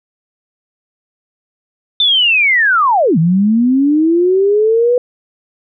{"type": "linear two-way sweep", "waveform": "sine", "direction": "down then up", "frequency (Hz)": [3590, 155.7, 497.5], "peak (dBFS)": -8, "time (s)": [2, 4.98], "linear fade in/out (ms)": 2, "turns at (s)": 3.18, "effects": []}